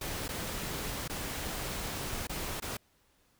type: noise with dropouts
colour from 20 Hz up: pink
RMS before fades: -37 dBFS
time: 0.01-2.77 s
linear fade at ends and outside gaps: 5 ms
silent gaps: 0.281-0.289 / 1.079-1.096 / 2.271-2.294 / 2.601-2.621 s
effects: pink hiss -69 dBFS RMS until 3.39 s